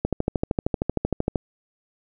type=click train; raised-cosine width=2 ms; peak=-8 dBFS; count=18; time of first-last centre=0.05-1.358 s; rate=13 Hz; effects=none